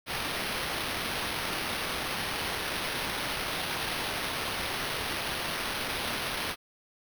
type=noise with sample-and-hold; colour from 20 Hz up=white; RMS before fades=-33 dBFS; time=0.06-6.56 s; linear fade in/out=50 ms; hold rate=7350 Hz; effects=none